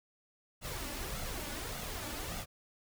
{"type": "noise with flanger", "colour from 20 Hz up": "pink", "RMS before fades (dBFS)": -40, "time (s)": [0.61, 2.46], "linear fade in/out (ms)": 50, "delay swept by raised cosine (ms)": [1.4, 3.5], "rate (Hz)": 1.7, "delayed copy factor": 0.55, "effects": []}